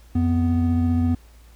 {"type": "tone pair together", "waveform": "triangle", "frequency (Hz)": [87.58, 247.7], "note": ["F2", "B3"], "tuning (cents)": [5, 5], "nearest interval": "octave + tritone", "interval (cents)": 1800, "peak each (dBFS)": -18, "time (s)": [0.15, 1.15], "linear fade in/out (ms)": 5, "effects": ["added 57 Hz sine -46 dBFS peak until 1.55 s", "pink hiss -56 dBFS RMS until 1.55 s"]}